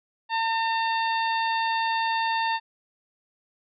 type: harmonic tone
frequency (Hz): 905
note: A5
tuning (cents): +48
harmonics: 1 / 2 / 3 / 4 / 5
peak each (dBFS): -24 / -30 / -34 / -36 / -38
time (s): 0.29-2.6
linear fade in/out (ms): 50
effects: none